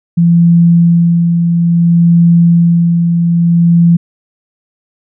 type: tone with tremolo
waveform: sine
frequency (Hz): 170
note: F3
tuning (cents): -46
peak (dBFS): -3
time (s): 0.17-3.97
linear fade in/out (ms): 10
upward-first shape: sine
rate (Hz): 0.59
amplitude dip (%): 40
effects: none